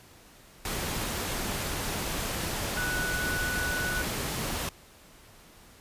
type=tone in noise; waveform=sine; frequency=1480 Hz; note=F#6; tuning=in tune; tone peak=-30 dBFS; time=2.77-4.02 s; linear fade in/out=2 ms; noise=pink; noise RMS=-32 dBFS; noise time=0.65-4.69 s; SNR=-1 dB; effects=pink hiss -54 dBFS RMS until 5.8 s + resampled to 32000 Hz